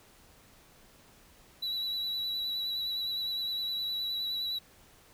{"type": "tone with vibrato", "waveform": "triangle", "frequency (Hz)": 3928, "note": "B7", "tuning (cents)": -10, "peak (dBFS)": -30, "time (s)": [1.62, 4.59], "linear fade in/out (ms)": 10, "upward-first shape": "sine", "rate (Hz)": 9.7, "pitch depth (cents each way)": 22, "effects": ["pink hiss -59 dBFS RMS until 5.13 s"]}